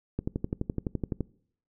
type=click train; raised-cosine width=3 ms; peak=-16 dBFS; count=13; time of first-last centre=0.19-1.207 s; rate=11.8 Hz; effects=noise-tail reverb RT60 0.6 s tail -22 dB re dry